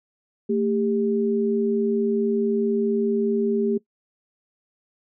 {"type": "tone pair together", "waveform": "sine", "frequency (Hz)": [224.3, 399.7], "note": ["A3", "G4"], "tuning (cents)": [34, 34], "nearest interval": "minor seventh", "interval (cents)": 1000, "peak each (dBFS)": -22, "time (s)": [0.49, 3.78], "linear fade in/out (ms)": 10, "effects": ["noise-tail reverb RT60 0.1 s tail -20 dB re dry"]}